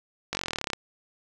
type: slowing click train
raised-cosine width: 0.2 ms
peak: -11 dBFS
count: 17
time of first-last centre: 0.33-0.733 s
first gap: 20 ms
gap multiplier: 1.03
effects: none